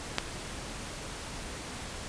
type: click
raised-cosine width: 0.2 ms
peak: -8 dBFS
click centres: 0.184 s
effects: pink hiss -40 dBFS RMS until 2.08 s + resampled to 22050 Hz